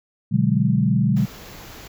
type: chord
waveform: sine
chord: G# half-diminished seventh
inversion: first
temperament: equal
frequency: 123.47 / 146.83 / 185 / 207.7 Hz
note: B2 / D3 / F#3 / G#3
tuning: 0 / 0 / 0 / 0 cents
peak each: -21 dBFS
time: 0.31-1.26 s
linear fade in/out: 20 ms
type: band-stop noise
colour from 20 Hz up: pink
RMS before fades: -40 dBFS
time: 1.16-1.88 s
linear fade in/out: 10 ms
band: 7600 to 11000 Hz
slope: 96 dB/octave
effects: none